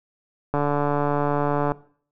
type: click train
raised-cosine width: 1 ms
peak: -9 dBFS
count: 172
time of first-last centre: 0.54-1.719 s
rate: 145 Hz
effects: noise-tail reverb RT60 0.5 s tail -19 dB re dry